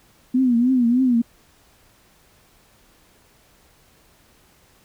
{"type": "tone with vibrato", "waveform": "sine", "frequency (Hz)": 246.9, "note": "B3", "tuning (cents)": 0, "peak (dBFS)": -14, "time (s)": [0.34, 1.22], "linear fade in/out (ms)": 10, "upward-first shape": "triangle", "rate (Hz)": 3.3, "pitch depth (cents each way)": 130, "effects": ["pink hiss -56 dBFS RMS until 4.84 s"]}